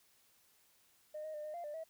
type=tone with pitch steps; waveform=sine; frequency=610 / 624 / 600 / 611 / 692 / 594 / 645 Hz; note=D#5 / D#5 / D5 / D#5 / F5 / D5 / E5; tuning=-34 / +5 / +37 / -32 / -16 / +20 / -38 cents; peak=-40 dBFS; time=1.14-1.84 s; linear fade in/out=10 ms; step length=100 ms; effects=tanh soft clip ceiling -38 dBFS + white hiss -70 dBFS RMS until 1.89 s